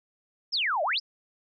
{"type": "exponential two-way sweep", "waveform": "sine", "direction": "down then up", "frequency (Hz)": [5588, 573, 5588], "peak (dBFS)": -24, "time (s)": [0.52, 1], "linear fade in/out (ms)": 20, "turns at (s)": 0.83, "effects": []}